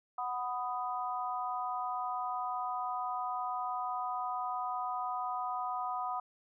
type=chord; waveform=sine; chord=B major; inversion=second; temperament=equal with one note detuned; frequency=740 / 994.1 / 1244.5 Hz; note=F#5 / B5 / D#6; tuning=0 / +11 / 0 cents; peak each=-37 / -38 / -38 dBFS; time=0.18-6.2 s; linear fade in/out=5 ms; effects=none